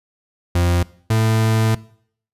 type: tone pair in turn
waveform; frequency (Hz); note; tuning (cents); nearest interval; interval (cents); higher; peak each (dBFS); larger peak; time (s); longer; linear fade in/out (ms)
40% pulse; 87.31 / 110.96; F2 / A2; 0 / +15; major third; 415; second; -13; neither; 0.55-0.83 / 1.1-1.75; second; 5
effects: noise-tail reverb RT60 0.6 s tail -21 dB re dry + resampled to 32000 Hz